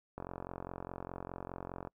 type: click train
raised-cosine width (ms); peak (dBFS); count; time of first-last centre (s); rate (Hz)
1; -27; 77; 0.18-1.873; 44.9
effects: noise-tail reverb RT60 0.1 s tail -26 dB re dry